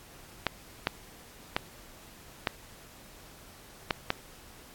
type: clicks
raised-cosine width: 0.3 ms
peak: -9 dBFS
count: 6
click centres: 0.467 / 0.871 / 1.565 / 2.472 / 3.908 / 4.104 s
effects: pink hiss -52 dBFS RMS until 4.74 s + AAC 64 kbps